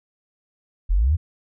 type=exponential sweep; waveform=sine; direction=up; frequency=38.49 to 89.4 Hz; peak=-15 dBFS; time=0.89-1.17 s; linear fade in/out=20 ms; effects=none